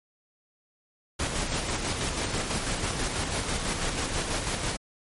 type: noise with tremolo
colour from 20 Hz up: pink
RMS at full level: -28 dBFS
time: 1.19-4.77 s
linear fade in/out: 10 ms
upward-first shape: square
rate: 6.1 Hz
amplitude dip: 35%
effects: MP3 48 kbps